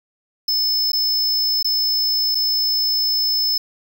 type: tone with dropouts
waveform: square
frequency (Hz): 5240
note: E8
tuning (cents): -11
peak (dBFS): -17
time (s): 0.48-3.58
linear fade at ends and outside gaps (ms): 5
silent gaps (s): 0.919-0.931 / 1.628-1.645 / 2.348-2.352
effects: none